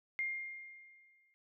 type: tone with exponential decay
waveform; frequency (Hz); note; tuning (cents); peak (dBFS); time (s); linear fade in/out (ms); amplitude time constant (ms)
sine; 2118; C7; +21; -32; 0.19-1.34; 0; 250
effects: none